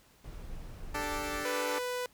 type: noise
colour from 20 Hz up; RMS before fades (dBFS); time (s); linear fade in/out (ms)
brown; -43; 0.24-1.44; 5
type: chord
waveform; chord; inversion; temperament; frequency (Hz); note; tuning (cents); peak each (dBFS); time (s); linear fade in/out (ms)
10% pulse; D suspended fourth; none; equal with one note detuned; 293.7 / 390 / 440; D4 / G4 / A4; 0 / -9 / 0; -28 / -33 / -30; 0.94-1.79; 10
type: tone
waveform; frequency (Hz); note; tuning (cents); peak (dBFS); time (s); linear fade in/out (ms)
sawtooth; 495.9; B4; +7; -29; 1.45-2.06; 2
effects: pink hiss -63 dBFS RMS until 2.13 s